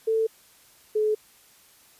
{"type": "tone pair in turn", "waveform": "sine", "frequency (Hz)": [445, 428.2], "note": ["A4", "A4"], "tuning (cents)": [20, -47], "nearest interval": "minor second", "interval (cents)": 67, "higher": "first", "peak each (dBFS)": -20, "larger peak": "neither", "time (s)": [[0.07, 0.27], [0.95, 1.15]], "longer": "neither", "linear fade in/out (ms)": 10, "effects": ["white hiss -56 dBFS RMS until 1.99 s", "resampled to 32000 Hz"]}